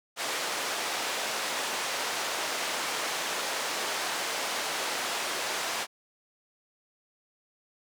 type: band-pass noise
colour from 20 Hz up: pink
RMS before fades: -32 dBFS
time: 0.16-5.87 s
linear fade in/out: 50 ms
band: 580 to 8100 Hz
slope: 12 dB/octave
effects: none